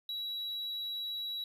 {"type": "tone", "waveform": "triangle", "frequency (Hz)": 3897, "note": "B7", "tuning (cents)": -24, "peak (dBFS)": -34, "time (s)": [0.09, 1.44], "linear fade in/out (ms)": 2, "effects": ["resampled to 32000 Hz"]}